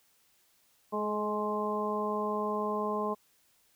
harmonic tone with a mistuned harmonic, 210 Hz, G#3, 19 cents sharp, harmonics 1 / 2 / 3 / 4 / 5, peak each -36 / -34 / -37 / -39 / -34 dBFS, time 0.92-3.15 s, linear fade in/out 20 ms, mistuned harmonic 2, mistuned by +17 cents, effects white hiss -68 dBFS RMS until 3.75 s

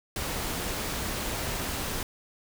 pink noise, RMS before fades -32 dBFS, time 0.16-2.03 s, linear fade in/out 2 ms, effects none

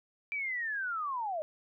sine linear sweep, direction down, 2349 to 594 Hz, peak -32 dBFS, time 0.32-1.42 s, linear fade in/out 0 ms, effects none

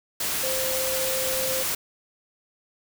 sine tone in noise, 523 Hz, C5, 1 cent flat, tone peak -28 dBFS, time 0.43-1.63 s, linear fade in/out 5 ms, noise white, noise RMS -27 dBFS, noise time 0.2-1.75 s, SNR -4 dB, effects none

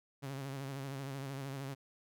sawtooth tone with vibrato, 136.5 Hz, C#3, 26 cents flat, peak -36 dBFS, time 0.22-1.75 s, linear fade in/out 20 ms, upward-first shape sine, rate 13 Hz, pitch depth 56 cents each way, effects none

